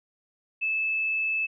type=tone; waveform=sine; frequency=2617 Hz; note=E7; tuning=13 cents flat; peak=-24 dBFS; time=0.61-1.47 s; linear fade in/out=20 ms; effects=none